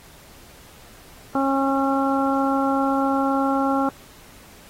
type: harmonic tone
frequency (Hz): 272.2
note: C#4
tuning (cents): -31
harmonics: 1 / 2 / 3 / 4 / 5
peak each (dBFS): -21 / -26 / -24 / -29 / -27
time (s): 1.35-3.89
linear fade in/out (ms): 2
effects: pink hiss -48 dBFS RMS until 4.69 s + AAC 48 kbps